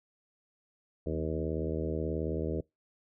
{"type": "harmonic tone with a mistuned harmonic", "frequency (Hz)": 78.6, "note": "D#2", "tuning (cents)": 18, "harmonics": [1, 2, 3, 4, 5, 6, 7, 8], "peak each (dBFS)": [-36, -38, -41, -38, -38, -38, -42, -45], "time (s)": [1.06, 2.61], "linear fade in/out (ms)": 5, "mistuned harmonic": 2, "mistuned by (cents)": 47, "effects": ["noise-tail reverb RT60 0.2 s tail -25 dB re dry"]}